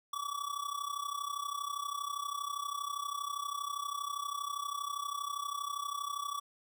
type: tone with amplitude modulation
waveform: square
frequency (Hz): 1145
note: D6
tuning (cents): -44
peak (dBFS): -33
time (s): 0.13-6.4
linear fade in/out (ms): 5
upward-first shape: sine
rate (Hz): 32.5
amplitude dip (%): 80
effects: none